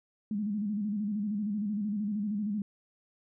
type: tone with vibrato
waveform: sine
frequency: 207.6 Hz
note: G#3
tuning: in tune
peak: -29 dBFS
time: 0.31-2.62 s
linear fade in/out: 2 ms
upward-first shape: square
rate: 13 Hz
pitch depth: 66 cents each way
effects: none